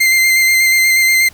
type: tone with vibrato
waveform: 40% pulse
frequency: 2087 Hz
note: C7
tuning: 5 cents flat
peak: -8 dBFS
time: 0-1.29 s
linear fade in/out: 10 ms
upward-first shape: square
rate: 8.3 Hz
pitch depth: 14 cents each way
effects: pink hiss -43 dBFS RMS until 1.33 s